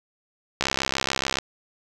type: click train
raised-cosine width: 0.2 ms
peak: -5 dBFS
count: 53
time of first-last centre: 0.61-1.386 s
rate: 67 Hz
effects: none